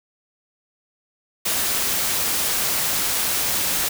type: noise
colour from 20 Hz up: white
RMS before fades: -22 dBFS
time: 1.45-3.89 s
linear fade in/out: 10 ms
effects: none